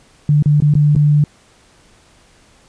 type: tone with dropouts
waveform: sine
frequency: 147.8 Hz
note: D3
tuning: 11 cents sharp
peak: -8 dBFS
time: 0.29-1.24 s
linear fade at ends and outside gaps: 2 ms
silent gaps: 0.425-0.458 / 0.603-0.622 / 0.739-0.752 / 0.952-0.962 s
effects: pink hiss -50 dBFS RMS until 2.68 s + resampled to 22050 Hz